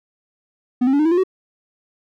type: tone with pitch steps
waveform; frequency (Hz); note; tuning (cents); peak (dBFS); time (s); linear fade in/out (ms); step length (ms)
triangle; 248.2 / 266 / 285.1 / 305.6 / 327.5 / 351 / 376.2; B3 / C4 / C#4 / D#4 / E4 / F4 / F#4; +9 / +29 / +49 / -31 / -11 / +9 / +29; -11; 0.81-1.237; 10; 61
effects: none